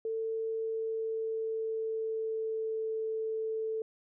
sine tone with pitch glide, 446.6 to 441.7 Hz, A4 to A4, +26 to +7 cents, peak -31 dBFS, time 0.05-3.82 s, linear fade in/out 2 ms, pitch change -19 cents, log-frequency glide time 0.56-2.92 s, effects none

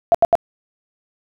sine tone bursts, 678 Hz, E5, 49 cents sharp, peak -8 dBFS, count 3, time 0.12-0.353 s, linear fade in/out 0 ms, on 25 ms, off 79 ms, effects none

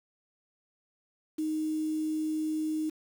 sine tone with quantisation, 311.1 Hz, D#4, in tune, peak -28 dBFS, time 1.38-2.9 s, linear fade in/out 10 ms, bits 8, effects none

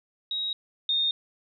sine tone pair in turn, 3801 / 3672 Hz, A#7 / A#7, +33 / -27 cents, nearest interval minor second, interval 60 cents, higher first, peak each -27 / -22 dBFS, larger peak second, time 0.31-0.53 / 0.89-1.11 s, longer neither, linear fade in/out 2 ms, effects none

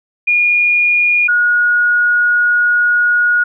sine tone pair in turn, 2433 / 1446.7 Hz, D#7 / F#6, -39 / -39 cents, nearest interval major sixth, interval 900 cents, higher first, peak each -9 dBFS, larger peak neither, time 0.27-1.28 / 1.28-3.44 s, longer second, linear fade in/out 10 ms, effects none

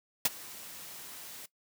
white noise with ADSR envelope, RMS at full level -23 dBFS, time 0.25-1.46 s, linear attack 4 ms, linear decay 28 ms, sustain -23 dB, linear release 6 ms, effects noise-tail reverb RT60 0.1 s tail -18 dB re dry + high-pass 100 Hz 12 dB/octave

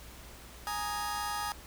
sawtooth chord, Ab suspended second, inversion none, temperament just, 830.6 / 934.4 / 1245.9 Hz, Ab5 / Bb5 / Eb6, 0 / +4 / +2 cents, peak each -32 / -36 / -33 dBFS, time 0.67-1.52 s, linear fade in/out 0 ms, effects added 60 Hz sine -51 dBFS peak until 1.66 s + pink hiss -51 dBFS RMS until 1.66 s

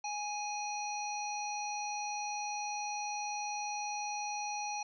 harmonic tone with a mistuned harmonic, 830 Hz, G#5, 1 cent flat, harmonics 1 / 3 / 5 / 7, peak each -37 / -43 / -47 / -43 dBFS, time 0.04-4.83 s, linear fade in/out 5 ms, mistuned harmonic 5, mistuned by +27 cents, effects none

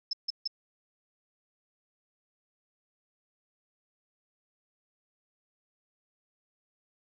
sine tone bursts, 5250 Hz, E8, 8 cents flat, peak -28 dBFS, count 3, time 0.11-0.476 s, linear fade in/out 5 ms, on 22 ms, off 150 ms, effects none

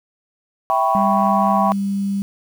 sine chord, C# half-diminished seventh, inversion first, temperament equal, 659.3 / 784 / 987.8 / 1108.7 Hz, E5 / G5 / B5 / C#6, 0 / 0 / 0 / 0 cents, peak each -21 / -18 / -20 / -20 dBFS, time 0.7-1.72 s, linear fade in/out 0 ms
sine tone with pitch glide, 199.4 to 198.25 Hz, G3 to G3, +30 to +20 cents, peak -18 dBFS, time 0.95-2.22 s, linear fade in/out 0 ms, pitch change -10 cents, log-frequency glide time 1.53-1.79 s
effects tanh soft clip ceiling -3 dBFS + 7-bit

